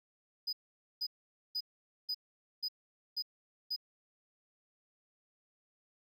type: tone bursts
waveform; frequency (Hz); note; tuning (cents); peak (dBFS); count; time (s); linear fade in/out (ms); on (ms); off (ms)
triangle; 4978; D#8; 0; -32; 7; 0.47-3.763; 10; 59; 480
effects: none